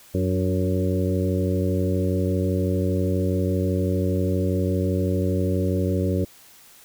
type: harmonic tone with a mistuned harmonic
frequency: 92.5 Hz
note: F#2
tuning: in tune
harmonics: 1 / 2 / 3 / 4 / 5 / 6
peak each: -23 / -26 / -28 / -29 / -30 / -31 dBFS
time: 0.14-6.25 s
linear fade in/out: 10 ms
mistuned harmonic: 3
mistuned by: +41 cents
effects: white hiss -50 dBFS RMS until 6.84 s